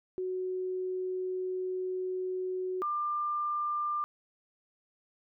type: tone pair in turn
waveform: sine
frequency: 370 / 1193.8 Hz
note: F#4 / D6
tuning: 0 / +28 cents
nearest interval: octave + minor sixth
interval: 2028 cents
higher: second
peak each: -31 / -29 dBFS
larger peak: second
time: 0.18-2.82 / 2.82-4.04 s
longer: first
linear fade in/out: 0 ms
effects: none